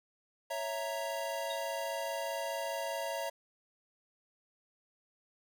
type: chord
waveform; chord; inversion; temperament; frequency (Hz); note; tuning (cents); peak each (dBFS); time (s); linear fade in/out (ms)
square; A# diminished; first; equal; 554.4 / 659.3 / 932.3; C#5 / E5 / A#5; 0 / 0 / 0; -40 / -39 / -41; 0.5-3.3; 10
type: tone with exponential decay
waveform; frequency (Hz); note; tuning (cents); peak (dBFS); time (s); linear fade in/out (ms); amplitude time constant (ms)
sine; 3761; A#7; +15; -37; 1.5-1.64; 5; 30
effects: none